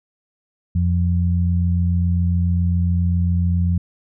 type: tone pair together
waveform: sine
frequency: 87.31 / 174.61 Hz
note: F2 / F3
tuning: 0 / 0 cents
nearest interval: octave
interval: 1200 cents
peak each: -16 / -21 dBFS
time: 0.75-3.78 s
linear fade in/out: 5 ms
effects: none